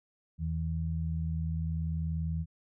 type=tone pair together; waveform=sine; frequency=81.2 / 161.74 Hz; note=E2 / E3; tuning=-26 / -33 cents; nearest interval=octave; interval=1193 cents; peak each=-32 / -33 dBFS; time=0.38-2.46 s; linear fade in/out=50 ms; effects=none